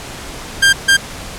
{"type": "tone bursts at uneven times", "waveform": "sawtooth", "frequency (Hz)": 1594, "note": "G6", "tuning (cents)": 28, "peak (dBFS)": -3, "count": 2, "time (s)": [[0.62, 0.73], [0.88, 0.97]], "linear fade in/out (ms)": 10, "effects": ["pink hiss -29 dBFS RMS until 1.38 s", "low-pass 10000 Hz 12 dB/octave"]}